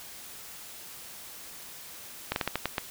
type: slowing click train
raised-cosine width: 0.3 ms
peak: -11 dBFS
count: 7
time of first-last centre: 2.32-2.782 s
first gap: 41 ms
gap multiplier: 1.25
effects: white hiss -45 dBFS RMS until 2.9 s